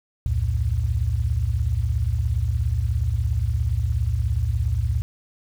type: tone cluster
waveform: sine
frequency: 65.4 / 82.4 / 112.8 Hz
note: C2 / E2 / A2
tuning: 0 / 0 / +44 cents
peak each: -24 dBFS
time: 0.26-5.02 s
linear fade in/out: 0 ms
effects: 8-bit